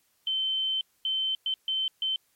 sine tone bursts at uneven times, 3085 Hz, G7, 28 cents flat, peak -25 dBFS, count 5, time 0.27-0.81 / 1.05-1.35 / 1.46-1.54 / 1.68-1.88 / 2.02-2.16 s, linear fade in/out 2 ms, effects white hiss -69 dBFS RMS until 2.35 s + MP3 64 kbps

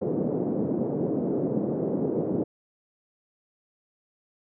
white band-pass noise, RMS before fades -27 dBFS, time 0.01-2.44 s, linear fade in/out 10 ms, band 150 to 450 Hz, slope 24 dB/octave, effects none

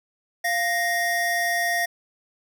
square tone pair together, 694.7 / 1864.7 Hz, F5 / A#6, -9 / 0 cents, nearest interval octave + perfect fourth, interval 1709 cents, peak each -26 / -24 dBFS, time 0.44-1.86 s, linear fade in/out 10 ms, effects none

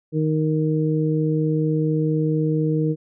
harmonic tone, 155.7 Hz, D#3, 2 cents sharp, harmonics 1 / 2 / 3, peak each -20 / -23 / -25 dBFS, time 0.12-2.96 s, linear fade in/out 50 ms, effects none

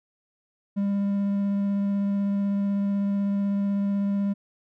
triangle tone with vibrato, 200 Hz, G3, 35 cents sharp, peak -20 dBFS, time 0.76-4.34 s, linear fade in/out 20 ms, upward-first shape sine, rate 16 Hz, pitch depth 8 cents each way, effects none

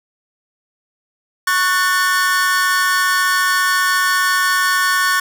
45% pulse chord, F# minor, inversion second, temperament equal with one note detuned, 1108.7 / 1480 / 1792.8 Hz, C#6 / F#6 / A6, 0 / 0 / +32 cents, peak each -18 dBFS, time 1.47-5.2 s, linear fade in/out 5 ms, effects none

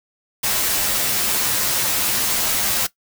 white noise with comb filter, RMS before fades -20 dBFS, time 0.43-2.87 s, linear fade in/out 10 ms, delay 12 ms, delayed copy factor -0.7, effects noise-tail reverb RT60 0.1 s tail -17 dB re dry

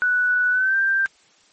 sine tone with pitch glide, 1480 to 1577.1 Hz, F#6 to G6, 0 to +10 cents, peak -16 dBFS, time 0.02-1.06 s, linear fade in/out 0 ms, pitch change +110 cents, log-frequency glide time 0.51-0.77 s, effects white hiss -56 dBFS RMS until 1.52 s + MP3 32 kbps

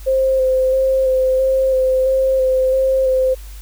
sine tone with vibrato, 523.3 Hz, C5, in tune, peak -12 dBFS, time 0.06-3.35 s, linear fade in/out 20 ms, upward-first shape square, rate 1.5 Hz, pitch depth 15 cents each way, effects added 50 Hz sine -31 dBFS peak until 3.61 s + white hiss -44 dBFS RMS until 3.61 s

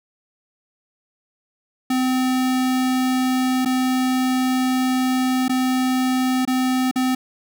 square tone with dropouts, 256.9 Hz, C4, 32 cents flat, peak -18 dBFS, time 1.9-7.15 s, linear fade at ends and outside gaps 5 ms, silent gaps 3.65-3.657 / 5.482-5.494 / 6.452-6.475 / 6.913-6.958 s, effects none

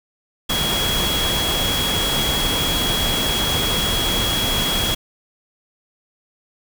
sine tone in noise, 3322 Hz, G#7, in tune, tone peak -21 dBFS, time 0.49-4.95 s, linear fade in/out 10 ms, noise pink, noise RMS -22 dBFS, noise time 0.49-4.95 s, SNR -2 dB, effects none

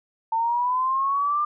sine linear sweep, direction up, 894 to 1200 Hz, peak -20 dBFS, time 0.32-1.45 s, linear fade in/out 5 ms, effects none

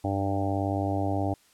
harmonic tone with a mistuned harmonic, 98.6 Hz, G2, 11 cents sharp, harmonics 1 / 2 / 3 / 4 / 5 / 6 / 7 / 8 / 9, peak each -29 / -39 / -30 / -39 / -40 / -35 / -34 / -34 / -46 dBFS, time 0.04-1.34 s, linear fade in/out 5 ms, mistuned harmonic 1, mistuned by -29 cents, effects white hiss -61 dBFS RMS until 1.53 s + low-pass 11000 Hz 12 dB/octave

